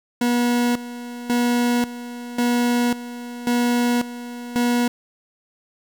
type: tone with tremolo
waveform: 40% pulse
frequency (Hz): 241.6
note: B3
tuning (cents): -38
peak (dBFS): -16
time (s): 0.21-4.88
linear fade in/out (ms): 5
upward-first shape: square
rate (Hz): 0.92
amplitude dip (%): 80
effects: 9-bit